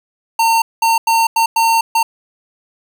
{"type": "tone bursts at uneven times", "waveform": "square", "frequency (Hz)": 910, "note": "A#5", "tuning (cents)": -42, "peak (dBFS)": -11, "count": 6, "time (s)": [[0.39, 0.62], [0.82, 0.98], [1.07, 1.27], [1.36, 1.46], [1.56, 1.81], [1.95, 2.03]], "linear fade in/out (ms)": 5, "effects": []}